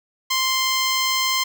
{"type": "tone", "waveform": "10% pulse", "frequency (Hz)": 1046.5, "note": "C6", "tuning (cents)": 0, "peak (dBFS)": -10, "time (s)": [0.3, 1.44], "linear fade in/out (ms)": 10, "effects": []}